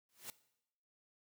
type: noise with exponential growth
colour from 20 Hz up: white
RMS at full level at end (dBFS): -43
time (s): 0.09-0.3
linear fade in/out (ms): 1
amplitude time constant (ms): 44
effects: noise-tail reverb RT60 0.8 s tail -18 dB re dry + high-pass 100 Hz 12 dB/octave